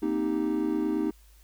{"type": "chord", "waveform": "triangle", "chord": "C minor seventh", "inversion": "third", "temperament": "equal", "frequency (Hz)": [233.1, 261.6, 311.1, 392], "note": ["Bb3", "C4", "Eb4", "G4"], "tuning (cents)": [0, 0, 0, 0], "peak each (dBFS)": [-31, -31, -25, -31], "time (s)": [0.02, 1.11], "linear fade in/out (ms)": 10, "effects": ["added 52 Hz sine -53 dBFS peak until 1.43 s", "white hiss -62 dBFS RMS until 1.43 s"]}